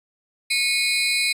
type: tone cluster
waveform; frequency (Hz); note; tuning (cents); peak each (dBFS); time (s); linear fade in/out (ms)
35% pulse; 2187 / 2465 / 4032; C#7 / D#7 / B7; -24 / -17 / +35; -22; 0.5-1.33; 10
effects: resampled to 32000 Hz